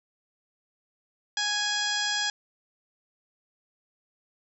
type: harmonic tone with a mistuned harmonic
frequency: 830.6 Hz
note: G#5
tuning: in tune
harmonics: 1 / 2 / 3 / 4 / 5 / 6 / 7 / 8 / 9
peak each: -36 / -30 / -41 / -31 / -38 / -32 / -37 / -43 / -39 dBFS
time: 1.37-2.3 s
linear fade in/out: 2 ms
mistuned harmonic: 9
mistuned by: -25 cents
effects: none